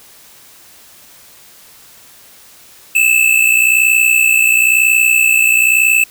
square tone pair together, 2599 / 2660 Hz, E7 / E7, -25 / +15 cents, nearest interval unison, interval 40 cents, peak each -12 dBFS, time 2.95-6.04 s, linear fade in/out 5 ms, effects white hiss -42 dBFS RMS until 6.1 s

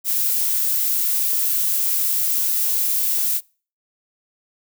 violet noise, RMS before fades -20 dBFS, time 0.04-3.41 s, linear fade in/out 50 ms, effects noise-tail reverb RT60 0.4 s tail -26 dB re dry

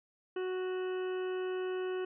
harmonic tone, 370 Hz, F#4, in tune, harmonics 1 / 2 / 3 / 4 / 5 / 7 / 8, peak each -33 / -49 / -49 / -48 / -54 / -54 / -54 dBFS, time 0.36-2.05 s, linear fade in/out 5 ms, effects none

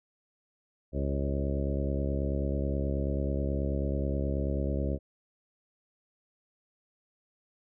harmonic tone with a mistuned harmonic, 69.3 Hz, C#2, in tune, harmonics 1 / 2 / 3 / 4 / 5 / 6 / 7 / 8 / 9, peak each -30 / -35 / -37 / -38 / -39 / -41 / -44 / -39 / -43 dBFS, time 0.92-4.99 s, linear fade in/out 50 ms, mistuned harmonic 8, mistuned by -22 cents, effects none

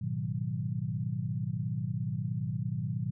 sine chord, G# minor seventh, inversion none, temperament equal with one note detuned, 106.56 / 123.47 / 155.56 / 185 Hz, G#2 / B2 / D#3 / F#3, +45 / 0 / 0 / 0 cents, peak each -37 / -34 / -36 / -38 dBFS, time 0.01-3.11 s, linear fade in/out 10 ms, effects none

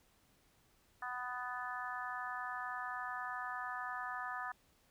harmonic tone, 248.7 Hz, B3, 12 cents sharp, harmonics 3 / 4 / 5 / 6 / 7, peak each -46 / -46 / -44 / -48 / -45 dBFS, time 1.02-4.52 s, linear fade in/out 5 ms, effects pink hiss -71 dBFS RMS until 4.9 s

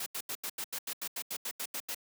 white noise bursts, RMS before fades -37 dBFS, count 14, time 0-1.947 s, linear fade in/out 5 ms, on 62 ms, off 83 ms, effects high-pass 200 Hz 12 dB/octave

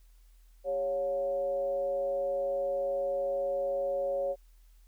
sine tone with frequency modulation, 554.4 Hz, C#5, in tune, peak -28 dBFS, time 0.64-4.36 s, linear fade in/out 50 ms, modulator 160 Hz, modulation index 0.48, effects added 41 Hz sine -55 dBFS peak until 4.87 s + white hiss -71 dBFS RMS until 4.87 s

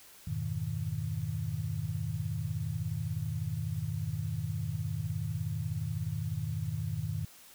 sine chord, F half-diminished seventh, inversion none, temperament equal, 87.31 / 103.83 / 123.47 / 155.56 Hz, F2 / Ab2 / Cb3 / Eb3, 0 / 0 / 0 / 0 cents, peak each -40 / -36 / -38 / -36 dBFS, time 0.27-7.25 s, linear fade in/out 5 ms, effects white hiss -55 dBFS RMS until 7.54 s

